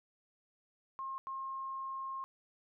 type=tone bursts at uneven times; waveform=sine; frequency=1070 Hz; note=C6; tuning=38 cents sharp; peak=-38 dBFS; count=2; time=0.99-1.18 / 1.27-2.24 s; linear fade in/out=0 ms; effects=none